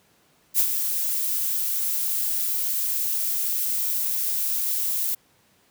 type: noise with ADSR envelope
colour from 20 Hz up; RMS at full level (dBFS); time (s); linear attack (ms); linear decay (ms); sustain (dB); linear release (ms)
violet; -18; 0.54-5.15; 51; 73; -7; 8
effects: pink hiss -61 dBFS RMS until 5.7 s + high-pass 100 Hz 12 dB/octave